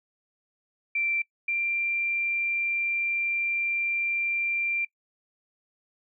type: tone pair in turn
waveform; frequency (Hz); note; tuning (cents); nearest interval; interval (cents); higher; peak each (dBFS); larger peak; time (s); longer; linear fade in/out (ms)
sine; 2349 / 2369; D7 / D7; 0 / +14; unison; 14; second; -24; neither; 0.95-1.22 / 1.48-4.85; second; 5
effects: noise-tail reverb RT60 0.1 s tail -24 dB re dry